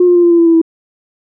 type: tone with pitch steps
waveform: sine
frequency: 358 / 353.5 / 349 / 344.6 / 340.3 / 336 / 331.7 / 327.5 Hz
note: F4 / F4 / F4 / F4 / F4 / E4 / E4 / E4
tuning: +43 / +21 / -1 / -23 / -45 / +33 / +11 / -11 cents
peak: -4 dBFS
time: 0-0.616 s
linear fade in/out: 5 ms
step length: 77 ms
effects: tanh soft clip ceiling 0 dBFS